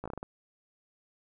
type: slowing click train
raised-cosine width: 1 ms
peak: -24 dBFS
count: 7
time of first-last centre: 0.04-0.229 s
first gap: 16 ms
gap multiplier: 1.27
effects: none